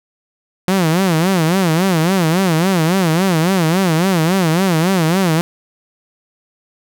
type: tone with vibrato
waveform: sawtooth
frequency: 174.9 Hz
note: F3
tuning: 3 cents sharp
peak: -8 dBFS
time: 0.68-5.41 s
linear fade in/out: 0 ms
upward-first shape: sine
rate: 3.6 Hz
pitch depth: 190 cents each way
effects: none